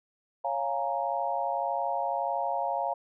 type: chord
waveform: sine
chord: Bb minor seventh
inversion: first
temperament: equal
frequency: 554.4 / 698.5 / 830.6 / 932.3 Hz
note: Db5 / F5 / Ab5 / Bb5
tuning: 0 / 0 / 0 / 0 cents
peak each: -34 / -31 / -33 / -33 dBFS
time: 0.44-2.94 s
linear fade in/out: 10 ms
effects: none